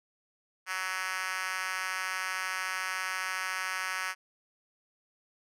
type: tone with high-pass filter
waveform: 5% pulse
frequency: 186.9 Hz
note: F#3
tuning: 18 cents sharp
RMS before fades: -34 dBFS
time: 0.66-4.15 s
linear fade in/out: 50 ms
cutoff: 1400 Hz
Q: 1.3
effects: low-pass 12000 Hz 12 dB/octave